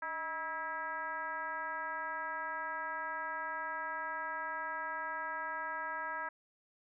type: tone with frequency modulation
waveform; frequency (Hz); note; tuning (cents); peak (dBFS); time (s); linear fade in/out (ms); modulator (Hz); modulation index
sine; 1296; E6; -30; -36; 0.02-6.29; 5; 334; 1.6
effects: none